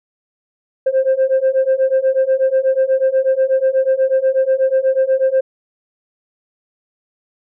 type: beating tone pair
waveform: sine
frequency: 523.3 / 531.5 Hz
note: C5 / C5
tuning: 0 / +27 cents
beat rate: 8.2 Hz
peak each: -14 / -13 dBFS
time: 0.86-5.41 s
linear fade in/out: 10 ms
effects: tanh soft clip ceiling -8 dBFS